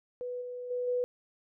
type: tone with level steps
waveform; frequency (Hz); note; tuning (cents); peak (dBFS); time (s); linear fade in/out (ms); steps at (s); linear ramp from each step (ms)
sine; 493.9; B4; 0; -34 / -37 / -30 / -27; 0.21-1.04; 0; 0.41 / 0.7 / 0.87; 10
effects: none